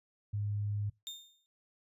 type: tone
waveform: sine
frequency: 103.2 Hz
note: G#2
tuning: 10 cents flat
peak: -32 dBFS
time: 0.33-0.9 s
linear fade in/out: 10 ms
type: tone with exponential decay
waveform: 35% pulse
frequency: 3637 Hz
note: A#7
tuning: 43 cents flat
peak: -35 dBFS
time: 1.07-1.46 s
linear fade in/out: 0 ms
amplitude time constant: 83 ms
effects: noise-tail reverb RT60 0.2 s tail -21 dB re dry + resampled to 32000 Hz